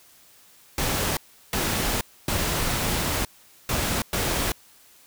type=noise bursts at uneven times; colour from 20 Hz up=pink; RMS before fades=-25 dBFS; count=5; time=0.78-1.17 / 1.53-2.01 / 2.28-3.25 / 3.69-4.02 / 4.13-4.52 s; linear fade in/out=2 ms; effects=white hiss -54 dBFS RMS until 5.06 s